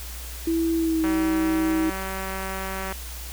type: tone with pitch glide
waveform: sine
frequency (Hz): 329.6 to 319.5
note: E4 to D#4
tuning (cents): 0 to +46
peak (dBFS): -20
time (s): 0.47-1.9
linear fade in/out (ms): 5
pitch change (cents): -54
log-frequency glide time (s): 0.77-1.03
type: click train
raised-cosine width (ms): 0.5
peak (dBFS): -17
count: 361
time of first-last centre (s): 1.04-2.925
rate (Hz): 191
effects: added 60 Hz sine -35 dBFS peak until 3.32 s + white hiss -39 dBFS RMS until 3.32 s